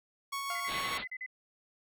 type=tone with tremolo; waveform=sawtooth; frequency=1108.7 Hz; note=C#6; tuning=in tune; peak=-30 dBFS; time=0.32-0.98 s; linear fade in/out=10 ms; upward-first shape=sine; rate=6.7 Hz; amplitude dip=25%
type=tone with exponential decay; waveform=20% pulse; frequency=698.5 Hz; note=F5; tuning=in tune; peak=-32 dBFS; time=0.5-1.1 s; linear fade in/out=2 ms; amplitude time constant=130 ms
type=tone bursts; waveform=sine; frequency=2024 Hz; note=B6; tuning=42 cents sharp; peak=-37 dBFS; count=8; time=0.55-1.263 s; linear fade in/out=5 ms; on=55 ms; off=39 ms
type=low-pass noise; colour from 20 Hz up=white; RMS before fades=-39 dBFS; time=0.66-1.05 s; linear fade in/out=50 ms; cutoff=4300 Hz; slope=96 dB/octave
effects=none